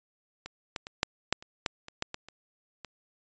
clicks, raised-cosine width 0.2 ms, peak -22 / -16 / -23 / -7 / -6 / -29 / -10 / -25 / -12 / -18 / -29 / -23 dBFS, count 12, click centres 0.46 / 0.762 / 0.869 / 1.031 / 1.326 / 1.425 / 1.662 / 1.884 / 2.024 / 2.144 / 2.286 / 2.847 s, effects resampled to 16000 Hz

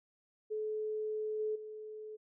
sine tone with level steps, 430.2 Hz, A4, 39 cents flat, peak -34 / -32 / -43 dBFS, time 0.5-2.17 s, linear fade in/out 20 ms, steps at 1.39 / 1.55 s, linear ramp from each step 10 ms, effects none

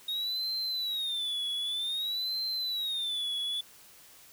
triangle tone with vibrato, 3729 Hz, A#7, in tune, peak -29 dBFS, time 0.08-3.61 s, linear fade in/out 5 ms, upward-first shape sine, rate 0.53 Hz, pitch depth 170 cents each way, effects white hiss -55 dBFS RMS until 4.32 s

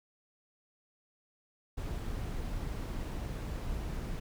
brown noise, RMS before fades -37 dBFS, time 1.77-4.2 s, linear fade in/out 10 ms, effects none

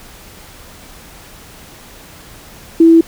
sine tone, 329.6 Hz, E4, in tune, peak -3 dBFS, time 2.8-3.01 s, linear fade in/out 5 ms, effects pink hiss -38 dBFS RMS until 3.07 s

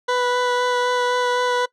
20% pulse tone with vibrato, 493.9 Hz, B4, in tune, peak -13 dBFS, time 0.08-1.66 s, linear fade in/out 10 ms, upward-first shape sine, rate 3.9 Hz, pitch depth 10 cents each way, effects noise-tail reverb RT60 0.1 s tail -21 dB re dry + low-pass 5000 Hz 12 dB/octave

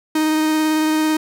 45% pulse tone with vibrato, 311.1 Hz, D#4, in tune, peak -15 dBFS, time 0.15-1.17 s, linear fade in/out 5 ms, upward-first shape sine, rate 18 Hz, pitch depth 11 cents each way, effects none

